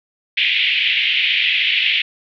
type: band-pass noise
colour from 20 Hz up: white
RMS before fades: -17 dBFS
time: 0.37-2.02 s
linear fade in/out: 5 ms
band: 2100 to 3300 Hz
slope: 48 dB/octave
effects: none